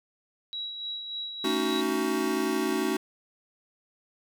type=tone with tremolo; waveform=sine; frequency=3881 Hz; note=B7; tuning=31 cents flat; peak=-31 dBFS; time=0.53-1.81 s; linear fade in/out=0 ms; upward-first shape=sine; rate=3.4 Hz; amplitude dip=45%
type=chord; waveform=square; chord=D# half-diminished seventh; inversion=second; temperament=just; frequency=224 / 280 / 311.1 / 373.4 Hz; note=A3 / C#4 / D#4 / F#4; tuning=+31 / +18 / 0 / +16 cents; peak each=-34 / -32 / -32 / -30 dBFS; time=1.44-2.97 s; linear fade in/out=5 ms
effects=none